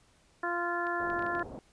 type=harmonic tone; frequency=346.8 Hz; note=F4; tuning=12 cents flat; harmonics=1 / 2 / 3 / 4 / 5; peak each=-36 / -36 / -36 / -36 / -36 dBFS; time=0.43-1.43 s; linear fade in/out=5 ms
type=clicks; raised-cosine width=0.3 ms; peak=-32 dBFS; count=7; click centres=0.869 / 1.101 / 1.193 / 1.224 / 1.265 / 1.351 / 1.395 s
type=low-pass noise; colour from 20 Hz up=white; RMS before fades=-44 dBFS; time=1-1.59 s; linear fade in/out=0 ms; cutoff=680 Hz; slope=24 dB/octave
effects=pink hiss -65 dBFS RMS until 1.72 s + resampled to 22050 Hz